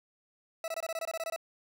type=tone bursts; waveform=40% pulse; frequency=655 Hz; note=E5; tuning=11 cents flat; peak=-32 dBFS; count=12; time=0.64-1.362 s; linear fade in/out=2 ms; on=40 ms; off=22 ms; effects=none